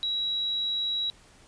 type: tone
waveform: sine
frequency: 3880 Hz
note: B7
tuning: 31 cents flat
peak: -26 dBFS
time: 0.03-1.1 s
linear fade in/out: 0 ms
effects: pink hiss -56 dBFS RMS until 1.47 s + resampled to 22050 Hz